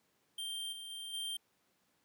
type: tone with level steps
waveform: square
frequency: 3164 Hz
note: G7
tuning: 15 cents sharp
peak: -39 / -45 / -43 / -38 dBFS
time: 0.38-1.37 s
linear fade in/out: 5 ms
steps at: 0.72 / 0.9 / 1.13 s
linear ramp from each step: 10 ms
effects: pink hiss -75 dBFS RMS until 2.04 s + high-pass 150 Hz 12 dB/octave